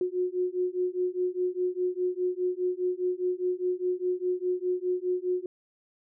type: beating tone pair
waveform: sine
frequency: 360.5 / 365.4 Hz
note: F#4 / F#4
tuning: -45 / -22 cents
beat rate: 4.9 Hz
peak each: -29 dBFS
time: 0.01-5.46 s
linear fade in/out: 2 ms
effects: none